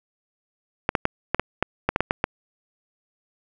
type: clicks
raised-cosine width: 0.5 ms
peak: -4 dBFS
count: 11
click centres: 0.891 / 0.952 / 1.054 / 1.346 / 1.396 / 1.626 / 1.89 / 1.961 / 2.006 / 2.109 / 2.241 s
effects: none